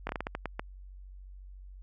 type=slowing click train; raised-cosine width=0.5 ms; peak=-18 dBFS; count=9; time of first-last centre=0.07-0.595 s; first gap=22 ms; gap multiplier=1.3; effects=added 47 Hz sine -45 dBFS peak until 1.82 s